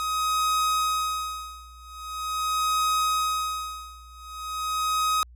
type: tone with tremolo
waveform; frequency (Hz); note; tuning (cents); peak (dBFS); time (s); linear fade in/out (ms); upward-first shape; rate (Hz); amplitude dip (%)
45% pulse; 1261; D#6; +23; -21; 0-5.23; 0; sine; 0.43; 95
effects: added 60 Hz sine -46 dBFS peak until 5.35 s + resampled to 32000 Hz